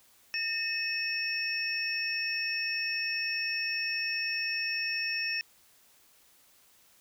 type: tone cluster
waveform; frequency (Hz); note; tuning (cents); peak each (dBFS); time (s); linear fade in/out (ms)
sine; 1825 / 2576 / 5430; A#6 / E7 / F8; -37 / -41 / -50; -36 / -32 / -34; 0.34-5.41; 0
effects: white hiss -62 dBFS RMS until 7 s